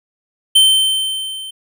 square tone with level ramp, 3100 Hz, G7, 20 cents flat, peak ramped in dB -6 to -28 dBFS, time 0.55-1.51 s, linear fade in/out 10 ms, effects none

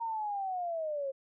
sine linear sweep, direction down, 932 to 530 Hz, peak -32 dBFS, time 0-1.12 s, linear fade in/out 20 ms, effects none

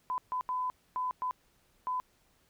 sine tone bursts at uneven times, 1007 Hz, B5, 33 cents sharp, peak -30 dBFS, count 6, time 0.1-0.18 / 0.32-0.41 / 0.49-0.7 / 0.96-1.11 / 1.22-1.31 / 1.87-2 s, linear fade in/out 0 ms, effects pink hiss -69 dBFS RMS until 2.49 s

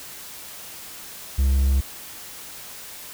triangle tone, 67.3 Hz, C2, 49 cents sharp, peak -14 dBFS, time 1.38-1.81 s, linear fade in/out 10 ms, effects white hiss -39 dBFS RMS until 3.13 s

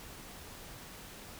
silence, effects pink hiss -49 dBFS RMS until 1.39 s

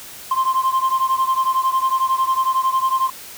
sine beating tone pair, 1046.5 / 1057.5 Hz, C6 / C6, 0 / +18 cents, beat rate 11 Hz, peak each -16 / -18 dBFS, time 0.31-3.1 s, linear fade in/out 5 ms, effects tanh soft clip ceiling -12 dBFS + white hiss -37 dBFS RMS until 3.37 s

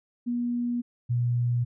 sine tone pair in turn, 240.8 / 120.89 Hz, B3 / B2, -44 / -37 cents, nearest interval octave, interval 1193 cents, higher first, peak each -25 / -22 dBFS, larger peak second, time 0.26-0.82 / 1.09-1.65 s, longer neither, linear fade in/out 20 ms, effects none

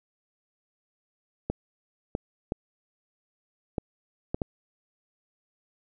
clicks, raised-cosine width 2 ms, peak -14 dBFS, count 6, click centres 1.5 / 2.151 / 2.521 / 3.782 / 4.345 / 4.418 s, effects none

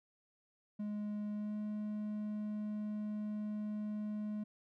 triangle tone with pitch glide, 208.8 to 210.9 Hz, G#3 to G#3, +10 to +27 cents, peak -35 dBFS, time 0.79-4.44 s, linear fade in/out 10 ms, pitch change +17 cents, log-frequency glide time 1.33-1.56 s, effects none

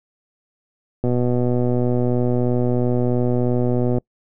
click train, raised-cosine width 2 ms, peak -8 dBFS, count 363, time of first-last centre 1.04-3.983 s, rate 123 Hz, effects noise-tail reverb RT60 0.1 s tail -26 dB re dry

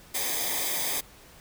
white noise with comb filter, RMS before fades -29 dBFS, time 0.14-1.01 s, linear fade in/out 10 ms, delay 0.71 ms, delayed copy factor -0.75, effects pink hiss -52 dBFS RMS until 1.4 s

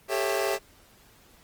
sawtooth chord, A dominant seventh, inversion third, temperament just, 396 / 440 / 550 / 660 Hz, G4 / A4 / C#5 / E5, +18 / 0 / -14 / +2 cents, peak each -25 / -28 / -27 / -26 dBFS, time 0.08-0.59 s, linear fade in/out 50 ms, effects pink hiss -57 dBFS RMS until 1.43 s + Opus 24 kbps

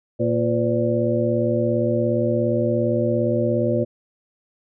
harmonic tone with a mistuned harmonic, 116.54 Hz, A#2, in tune, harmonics 1 / 2 / 3 / 4 / 5, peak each -24 / -24 / -24 / -24 / -24 dBFS, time 0.19-3.85 s, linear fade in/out 20 ms, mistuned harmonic 4, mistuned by +140 cents, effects none

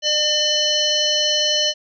harmonic tone, 602 Hz, D5, 43 cents sharp, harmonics 1 / 3 / 5 / 7 / 9 / 10, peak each -24 / -30 / -19 / -22 / -28 / -26 dBFS, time 0.02-1.74 s, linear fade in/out 50 ms, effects none

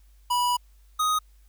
square tone pair in turn, 979 / 1250.2 Hz, B5 / D#6, -15 / +8 cents, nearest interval major third, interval 423 cents, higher second, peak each -22 dBFS, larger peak neither, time 0.3-0.57 / 0.99-1.19 s, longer first, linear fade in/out 10 ms, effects added 50 Hz sine -52 dBFS peak until 1.48 s + white hiss -67 dBFS RMS until 1.48 s

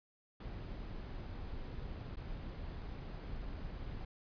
brown noise with dropouts, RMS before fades -44 dBFS, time 0.4-4.05 s, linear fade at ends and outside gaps 5 ms, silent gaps 2.159-2.169 s, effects resampled to 11025 Hz

